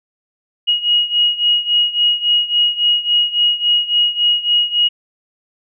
sine beating tone pair, 2889 / 2892.6 Hz, F#7 / F#7, -42 / -40 cents, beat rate 3.6 Hz, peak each -14 / -17 dBFS, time 0.67-4.89 s, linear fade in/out 20 ms, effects none

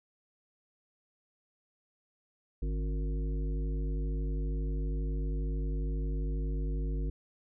harmonic tone with a mistuned harmonic, 51.1 Hz, G#1, 27 cents flat, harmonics 1 / 3 / 5 / 7 / 9, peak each -30 / -40 / -44 / -47 / -49 dBFS, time 2.62-7.1 s, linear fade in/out 5 ms, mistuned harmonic 5, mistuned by +83 cents, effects none

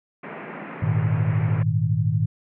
pink band-pass noise, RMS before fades -36 dBFS, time 0.23-1.63 s, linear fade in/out 5 ms, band 150 to 2400 Hz, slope 48 dB/octave
sine chord, Ab suspended second, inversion none, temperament equal, 103.83 / 116.54 / 155.56 Hz, Ab2 / Bb2 / Eb3, 0 / 0 / 0 cents, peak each -23 dBFS, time 0.82-2.26 s, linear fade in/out 10 ms
effects none

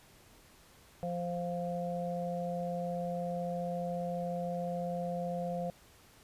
harmonic tone, 174.61 Hz, F3, in tune, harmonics 1 / 3 / 4, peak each -37 / -37 / -39 dBFS, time 1.03-5.7 s, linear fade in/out 0 ms, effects pink hiss -60 dBFS RMS until 6.23 s + resampled to 32000 Hz

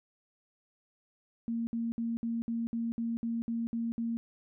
sine tone bursts, 231.1 Hz, A#3, 15 cents flat, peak -30 dBFS, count 11, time 1.48-4.17 s, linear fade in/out 0 ms, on 190 ms, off 60 ms, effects none

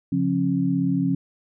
sine tone cluster, 139.1 / 176.4 / 271.9 Hz, C#3 / F3 / C#4, +6 / +18 / -33 cents, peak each -27 / -23 / -22 dBFS, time 0.12-1.15 s, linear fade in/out 5 ms, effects none

